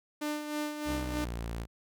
sawtooth tone with tremolo, 299.2 Hz, D4, 32 cents sharp, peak -27 dBFS, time 0.21-1.25 s, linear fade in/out 10 ms, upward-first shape sine, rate 3.2 Hz, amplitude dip 55%
sawtooth tone with pitch glide, 65 to 57.24 Hz, C2 to A#1, -11 to -31 cents, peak -31 dBFS, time 0.85-1.67 s, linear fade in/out 50 ms, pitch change -220 cents, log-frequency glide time 0.98-1.39 s
effects none

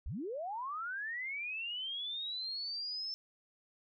sine linear sweep, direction up, 38 to 5320 Hz, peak -37 dBFS, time 0.06-3.14 s, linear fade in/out 0 ms, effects none

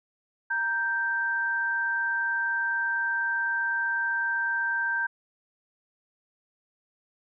sine tone pair together, 932.3 / 1568 Hz, A#5 / G6, 0 / 0 cents, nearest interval major sixth, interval 900 cents, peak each -33 / -25 dBFS, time 0.5-5.07 s, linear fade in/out 10 ms, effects none

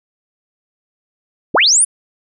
sine linear sweep, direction up, 88.9 to 10120 Hz, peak -8 dBFS, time 1.54-1.85 s, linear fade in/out 10 ms, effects none

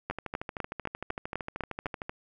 two click trains, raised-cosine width 0.5 ms, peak -20 / -16 dBFS, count 27 / 8, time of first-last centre 0.11-2.095 / 0.1-1.859 s, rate 13.1 / 3.98 Hz, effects none

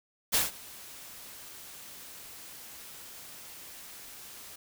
white noise with ADSR envelope, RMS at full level -24 dBFS, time 0.32-4.56 s, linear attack 27 ms, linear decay 160 ms, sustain -23 dB, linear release 7 ms, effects none

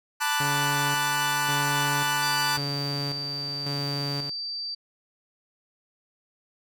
sawtooth chord, B minor seventh, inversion third, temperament equal, 880 / 987.8 / 1174.7 / 1480 Hz, A5 / B5 / D6 / F#6, 0 / 0 / 0 / 0 cents, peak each -24 / -29 / -28 / -24 dBFS, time 0.2-2.58 s, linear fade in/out 20 ms
sawtooth tone with tremolo, 141.9 Hz, C#3, 41 cents sharp, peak -25 dBFS, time 0.4-4.3 s, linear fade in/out 5 ms, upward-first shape square, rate 0.92 Hz, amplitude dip 55%
sine tone, 4655 Hz, D8, 16 cents flat, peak -30 dBFS, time 2.22-4.75 s, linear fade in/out 10 ms
effects none

